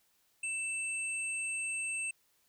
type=tone pair together; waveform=sine; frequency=2652 / 8420 Hz; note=E7 / C9; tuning=+10 / +10 cents; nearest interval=octave + minor sixth; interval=2000 cents; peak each=-35 / -38 dBFS; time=0.43-2.11 s; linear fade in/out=5 ms; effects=white hiss -72 dBFS RMS until 2.48 s